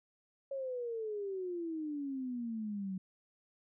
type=exponential sweep; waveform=sine; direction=down; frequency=554.4 to 185.1 Hz; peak=-36 dBFS; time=0.51-2.98 s; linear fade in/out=5 ms; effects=none